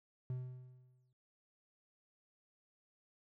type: tone with exponential decay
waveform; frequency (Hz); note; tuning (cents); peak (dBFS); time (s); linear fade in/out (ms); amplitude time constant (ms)
triangle; 126.8; B2; +46; -34; 0.3-1.13; 2; 180
effects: none